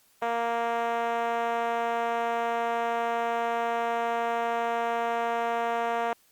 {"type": "tone with band-pass filter", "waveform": "5% pulse", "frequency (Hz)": 233.1, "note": "A#3", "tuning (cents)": 0, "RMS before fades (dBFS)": -28, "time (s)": [0.22, 6.13], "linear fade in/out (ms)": 2, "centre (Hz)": 660, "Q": 1.8, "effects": ["white hiss -63 dBFS RMS until 6.31 s", "Opus 48 kbps"]}